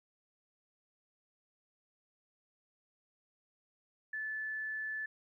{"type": "tone", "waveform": "sine", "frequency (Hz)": 1741, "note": "A6", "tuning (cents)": -19, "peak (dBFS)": -36, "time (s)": [4.13, 5.06], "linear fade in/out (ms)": 5, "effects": ["13-bit"]}